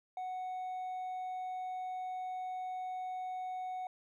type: tone with hard clipping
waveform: sine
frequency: 740 Hz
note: F#5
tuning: in tune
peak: -38 dBFS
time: 0.17-3.87 s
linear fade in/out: 2 ms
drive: 2 dB
effects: none